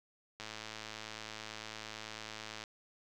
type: click train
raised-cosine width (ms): 0.2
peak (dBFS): -26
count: 245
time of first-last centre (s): 0.4-2.639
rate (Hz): 109
effects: none